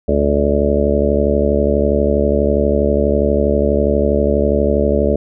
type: harmonic tone with a mistuned harmonic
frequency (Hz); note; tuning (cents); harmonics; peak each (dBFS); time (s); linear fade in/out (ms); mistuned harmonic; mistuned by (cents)
72.3; D2; -27; 1 / 2 / 3 / 4 / 5 / 6 / 7 / 8 / 9; -18 / -28 / -19 / -23 / -22 / -18 / -25 / -18 / -25; 0.08-5.16; 5; 9; -29
effects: none